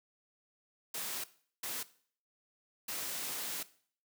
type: noise bursts at uneven times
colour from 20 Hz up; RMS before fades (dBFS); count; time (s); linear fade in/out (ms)
white; -39; 3; 0.94-1.24 / 1.63-1.83 / 2.88-3.63; 5
effects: noise-tail reverb RT60 0.5 s tail -17 dB re dry + high-pass 150 Hz 12 dB/octave